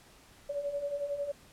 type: beating tone pair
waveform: sine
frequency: 563 / 574 Hz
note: C#5 / D5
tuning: +27 / -40 cents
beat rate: 11 Hz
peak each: -39 / -33 dBFS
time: 0.49-1.32 s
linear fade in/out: 10 ms
effects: pink hiss -58 dBFS RMS until 1.52 s + low-pass 12000 Hz 12 dB/octave

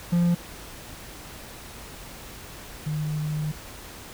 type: tone pair in turn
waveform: triangle / sine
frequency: 173.3 / 152.35 Hz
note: F3 / D#3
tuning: -13 / -36 cents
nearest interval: major second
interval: 223 cents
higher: first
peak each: -16 / -25 dBFS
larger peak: first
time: 0.12-0.35 / 2.86-3.52 s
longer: second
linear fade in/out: 10 ms
effects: added 50 Hz sine -51 dBFS peak until 4.13 s + pink hiss -42 dBFS RMS until 4.13 s

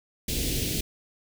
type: band-stop noise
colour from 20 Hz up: pink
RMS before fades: -28 dBFS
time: 0.28-0.81 s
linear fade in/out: 5 ms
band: 460 to 2600 Hz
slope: 24 dB/octave
effects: none

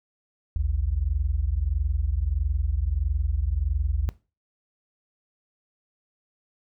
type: tone pair together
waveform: sine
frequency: 56.15 / 77.7 Hz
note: A1 / D#2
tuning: +36 / -2 cents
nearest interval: tritone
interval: 562 cents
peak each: -25 dBFS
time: 0.56-4.09 s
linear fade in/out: 0 ms
effects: noise-tail reverb RT60 0.3 s tail -19 dB re dry

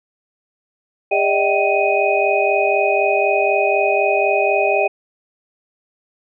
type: tone cluster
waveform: sine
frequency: 403.5 / 595 / 639 / 774 / 2497 Hz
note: G#4 / D5 / D#5 / G5 / D#7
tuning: -50 / +22 / +46 / -22 / +6 cents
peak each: -20 dBFS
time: 1.11-4.88 s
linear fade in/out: 10 ms
effects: none

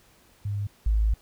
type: tone pair in turn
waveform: sine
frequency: 101.8 / 53.66 Hz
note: G#2 / A1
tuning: -34 / -43 cents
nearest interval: major seventh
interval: 1109 cents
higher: first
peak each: -26 / -19 dBFS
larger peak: second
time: 0.45-0.67 / 0.86-1.14 s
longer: second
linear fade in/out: 5 ms
effects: pink hiss -59 dBFS RMS until 1.21 s

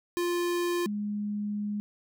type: tone pair in turn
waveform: square / sine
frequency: 349.3 / 207.3 Hz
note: F4 / G#3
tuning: 0 / -3 cents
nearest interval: major sixth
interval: 903 cents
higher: first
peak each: -27 / -29 dBFS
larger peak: first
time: 0.17-0.86 / 0.86-1.8 s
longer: second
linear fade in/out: 0 ms
effects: none

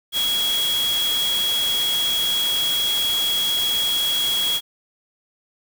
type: tone in noise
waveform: sine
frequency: 3322 Hz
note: G#7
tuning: in tune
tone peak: -19 dBFS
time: 0.12-4.61 s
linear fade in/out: 50 ms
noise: white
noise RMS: -28 dBFS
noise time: 0.12-4.61 s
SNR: +6 dB
effects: none

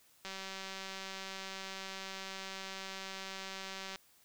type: click train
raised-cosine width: 0.2 ms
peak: -26 dBFS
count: 713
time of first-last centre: 0.25-3.958 s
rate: 192 Hz
effects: white hiss -66 dBFS RMS until 4.24 s

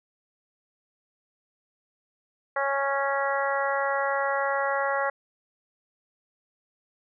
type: harmonic tone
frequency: 276.7 Hz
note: C#4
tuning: 3 cents flat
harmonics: 2 / 3 / 4 / 5 / 6 / 7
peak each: -28 / -30 / -31 / -32 / -33 / -33 dBFS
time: 2.56-5.1 s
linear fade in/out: 5 ms
effects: none

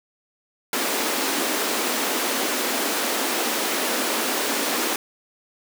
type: high-pass noise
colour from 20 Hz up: pink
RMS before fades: -24 dBFS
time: 0.73-4.96 s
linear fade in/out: 2 ms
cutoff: 230 Hz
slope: 48 dB/octave
effects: none

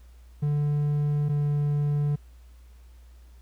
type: tone pair in turn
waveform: triangle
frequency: 146.83 / 146.03 Hz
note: D3 / D3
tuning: 0 / -9 cents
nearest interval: unison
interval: 9 cents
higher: first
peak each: -20 dBFS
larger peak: neither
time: 0.42-1.29 / 1.29-2.16 s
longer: neither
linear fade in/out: 10 ms
effects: added 60 Hz sine -47 dBFS peak until 3.41 s + pink hiss -64 dBFS RMS until 3.41 s

